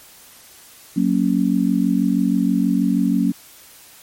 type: chord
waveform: sine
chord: F# major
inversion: none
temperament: just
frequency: 185 / 231.2 / 277.5 Hz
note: F#3 / A#3 / C#4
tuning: 0 / -14 / +2 cents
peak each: -19 dBFS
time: 0.96-3.32 s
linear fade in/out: 10 ms
effects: white hiss -45 dBFS RMS until 4.02 s + MP3 64 kbps